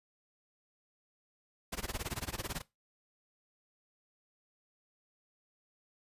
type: noise with tremolo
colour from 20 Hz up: pink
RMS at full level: -36 dBFS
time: 1.72-2.62 s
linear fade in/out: 10 ms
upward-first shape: sine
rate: 18 Hz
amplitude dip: 100%
effects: noise-tail reverb RT60 0.2 s tail -18 dB re dry + resampled to 32000 Hz